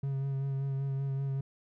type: tone with vibrato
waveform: triangle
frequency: 136.7 Hz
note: C#3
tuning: 24 cents flat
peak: -28 dBFS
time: 0.03-1.41 s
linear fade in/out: 5 ms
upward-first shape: sine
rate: 5.2 Hz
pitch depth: 21 cents each way
effects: none